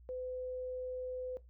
sine tone, 507 Hz, B4, 45 cents sharp, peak -38 dBFS, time 0.09-1.37 s, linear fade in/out 0 ms, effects noise-tail reverb RT60 0.2 s tail -17 dB re dry + added 60 Hz sine -55 dBFS peak until 1.49 s

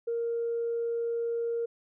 sine tone, 466.2 Hz, A#4, in tune, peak -27 dBFS, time 0.07-1.66 s, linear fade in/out 10 ms, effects tanh soft clip ceiling -23 dBFS

